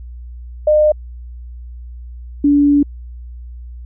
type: tone pair in turn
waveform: sine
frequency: 607 / 287.8 Hz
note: D#5 / D4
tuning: -43 / -35 cents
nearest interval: octave + minor second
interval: 1292 cents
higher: first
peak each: -8 dBFS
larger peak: neither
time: 0.67-0.92 / 2.44-2.83 s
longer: second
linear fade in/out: 5 ms
effects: added 60 Hz sine -29 dBFS peak until 3.85 s